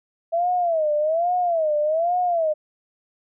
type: tone with vibrato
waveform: sine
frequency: 656 Hz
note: E5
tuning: 9 cents flat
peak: -18 dBFS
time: 0.32-2.54 s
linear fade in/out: 20 ms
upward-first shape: sine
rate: 1.2 Hz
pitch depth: 170 cents each way
effects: none